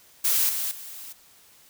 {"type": "noise with level steps", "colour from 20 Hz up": "blue", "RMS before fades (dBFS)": [-22, -28, -40], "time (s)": [0.24, 1.13], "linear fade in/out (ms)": 10, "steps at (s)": [0.49, 0.71], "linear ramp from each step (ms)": 2, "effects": ["white hiss -55 dBFS RMS until 1.69 s"]}